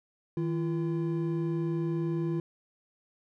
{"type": "tone pair together", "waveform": "triangle", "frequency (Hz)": [159.58, 340], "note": ["D#3", "F4"], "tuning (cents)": [44, -46], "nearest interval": "octave + minor second", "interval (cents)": 1310, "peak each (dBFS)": [-28, -29], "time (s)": [0.37, 2.4], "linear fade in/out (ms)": 2, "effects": []}